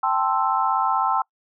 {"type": "chord", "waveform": "sine", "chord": "A minor seventh", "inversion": "third", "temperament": "equal", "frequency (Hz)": [784, 880, 1046.5, 1318.5], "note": ["G5", "A5", "C6", "E6"], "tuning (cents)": [0, 0, 0, 0], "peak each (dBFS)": -24, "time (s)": [0.03, 1.22], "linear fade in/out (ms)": 5, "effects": ["noise-tail reverb RT60 0.1 s tail -25 dB re dry"]}